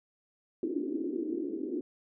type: band-pass noise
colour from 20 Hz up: pink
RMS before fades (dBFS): -34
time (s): 0.63-1.81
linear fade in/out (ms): 2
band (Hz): 280 to 370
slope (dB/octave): 48
effects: none